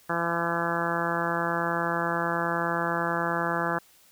harmonic tone, 169.4 Hz, E3, 48 cents sharp, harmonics 1 / 2 / 3 / 4 / 5 / 6 / 7 / 8 / 9 / 10, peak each -34 / -34 / -34 / -34 / -34 / -34 / -34 / -34 / -34 / -34 dBFS, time 0.09-3.79 s, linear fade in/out 10 ms, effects white hiss -58 dBFS RMS until 4.11 s

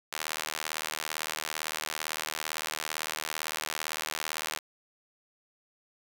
sawtooth tone with high-pass filter, 77.78 Hz, D#2, in tune, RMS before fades -36 dBFS, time 0.12-4.59 s, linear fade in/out 10 ms, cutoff 1300 Hz, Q 0.55, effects 9-bit

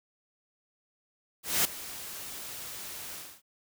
white noise with ADSR envelope, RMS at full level -24 dBFS, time 1.43-3.42 s, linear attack 220 ms, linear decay 3 ms, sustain -17 dB, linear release 280 ms, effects none

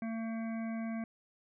harmonic tone, 225.6 Hz, A3, 44 cents sharp, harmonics 1 / 3 / 5 / 7 / 9 / 10, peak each -35 / -45 / -53 / -53 / -55 / -54 dBFS, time 0.02-1.04 s, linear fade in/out 2 ms, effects none

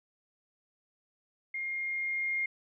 sine tone with level ramp, 2127 Hz, C7, 28 cents sharp, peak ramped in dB -33 to -28 dBFS, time 1.54-2.46 s, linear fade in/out 5 ms, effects none

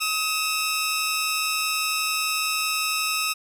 15% pulse tone pair together, 1268 / 2687 Hz, D#6 / E7, +32 / +33 cents, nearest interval octave + minor second, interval 1301 cents, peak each -19 dBFS, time 0-3.34 s, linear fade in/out 20 ms, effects none

